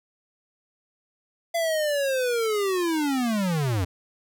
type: linear sweep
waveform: square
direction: down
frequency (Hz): 682 to 84.6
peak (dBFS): -23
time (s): 1.54-3.85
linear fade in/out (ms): 10
effects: none